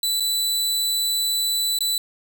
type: tone with dropouts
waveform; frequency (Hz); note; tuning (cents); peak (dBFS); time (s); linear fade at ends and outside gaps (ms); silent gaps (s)
sawtooth; 3978; B7; +12; -17; 0.03-1.98; 2; 0.199-0.204 / 1.788-1.806
effects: none